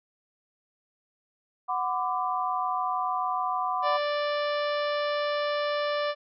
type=chord; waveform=sine; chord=B minor; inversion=second; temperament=equal with one note detuned; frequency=740 / 1007.9 / 1174.7 Hz; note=F#5 / B5 / D6; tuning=0 / +35 / 0 cents; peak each=-30 dBFS; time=1.68-3.98 s; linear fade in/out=20 ms
type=harmonic tone; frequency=587.3 Hz; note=D5; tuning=in tune; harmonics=1 / 2 / 3 / 4 / 5 / 6 / 7 / 8 / 9; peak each=-27 / -32 / -36 / -41 / -41 / -42 / -44 / -49 / -46 dBFS; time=3.82-6.15 s; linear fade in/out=50 ms
effects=none